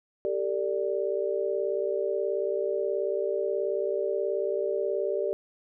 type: chord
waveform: sine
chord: G suspended second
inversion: none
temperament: equal with one note detuned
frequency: 392 / 450.5 / 587.3 Hz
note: G4 / A4 / D5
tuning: 0 / +41 / 0 cents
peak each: -29 / -31 / -30 dBFS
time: 0.25-5.33 s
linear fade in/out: 0 ms
effects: none

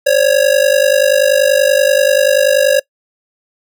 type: ring-modulated tone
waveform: square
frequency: 554.4 Hz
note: C#5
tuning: in tune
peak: -6 dBFS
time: 0.06-2.8 s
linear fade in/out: 10 ms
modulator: 25.2 Hz
effects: noise-tail reverb RT60 0.1 s tail -23 dB re dry

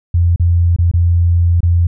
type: tone with dropouts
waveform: sine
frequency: 86.1 Hz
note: F2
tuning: 24 cents flat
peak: -8 dBFS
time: 0.14-1.87 s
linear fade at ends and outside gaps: 5 ms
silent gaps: 0.361-0.397 / 0.763-0.786 / 0.914-0.937 / 1.606-1.63 s
effects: none

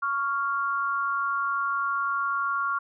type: tone pair together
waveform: sine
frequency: 1114.2 / 1394 Hz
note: C#6 / F6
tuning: +9 / -4 cents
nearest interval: major third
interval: 387 cents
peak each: -27 dBFS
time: 0.02-2.79 s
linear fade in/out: 10 ms
effects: none

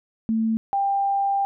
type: tone pair in turn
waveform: sine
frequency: 223.1 / 793.3 Hz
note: A3 / G5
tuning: +24 / +20 cents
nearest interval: octave + minor seventh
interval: 2196 cents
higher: second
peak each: -19 dBFS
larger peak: neither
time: 0.29-0.57 / 0.73-1.45 s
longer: second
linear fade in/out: 0 ms
effects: none

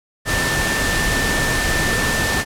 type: tone in noise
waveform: sine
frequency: 1782 Hz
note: A6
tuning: 22 cents sharp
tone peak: -21 dBFS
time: 0.25-2.45 s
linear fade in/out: 50 ms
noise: pink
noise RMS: -20 dBFS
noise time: 0.25-2.45 s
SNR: -4 dB
effects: low-pass 11000 Hz 12 dB/octave

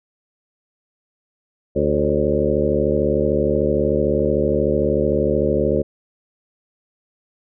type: harmonic tone with a mistuned harmonic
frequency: 73.3 Hz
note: D2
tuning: 3 cents flat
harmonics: 1 / 2 / 3 / 4 / 5 / 6 / 7 / 8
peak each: -26 / -26 / -24 / -27 / -22 / -22 / -22 / -26 dBFS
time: 1.75-5.83 s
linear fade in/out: 20 ms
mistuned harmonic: 7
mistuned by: +57 cents
effects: none

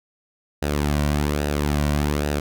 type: tone with flanger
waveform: sawtooth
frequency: 73.42 Hz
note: D2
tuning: in tune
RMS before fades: -22 dBFS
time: 0.62-2.4 s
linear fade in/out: 5 ms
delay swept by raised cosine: 0.9 to 2.4 ms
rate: 1.2 Hz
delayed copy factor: -0.55
effects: none

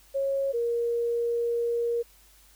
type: tone pair in turn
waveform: sine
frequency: 548 / 470.7 Hz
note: C#5 / A#4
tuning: -20 / +17 cents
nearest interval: minor third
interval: 263 cents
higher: first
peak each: -24 dBFS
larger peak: neither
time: 0.14-0.53 / 0.53-2.03 s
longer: second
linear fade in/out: 20 ms
effects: added 50 Hz sine -59 dBFS peak until 2.55 s + white hiss -58 dBFS RMS until 2.55 s

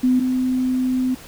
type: tone pair in turn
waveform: sine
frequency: 253.5 / 255.7 Hz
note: B3 / C4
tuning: +45 / -40 cents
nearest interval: unison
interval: 15 cents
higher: second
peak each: -13 / -17 dBFS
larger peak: first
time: 0.03-0.2 / 0.2-1.15 s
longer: second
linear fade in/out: 10 ms
effects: pink hiss -41 dBFS RMS until 1.27 s

